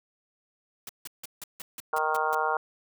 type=noise bursts; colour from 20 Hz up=white; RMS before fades=-39 dBFS; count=9; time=0.87-2.348 s; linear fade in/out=2 ms; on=22 ms; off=160 ms
type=harmonic tone; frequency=155.56 Hz; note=D#3; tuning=in tune; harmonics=3 / 4 / 5 / 6 / 7 / 8 / 9; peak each=-33 / -35 / -30 / -31 / -31 / -36 / -31 dBFS; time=1.93-2.57 s; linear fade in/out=2 ms
effects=none